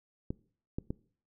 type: clicks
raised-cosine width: 3 ms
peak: -21 dBFS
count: 3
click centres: 0.305 / 0.785 / 0.905 s
effects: noise-tail reverb RT60 0.5 s tail -22 dB re dry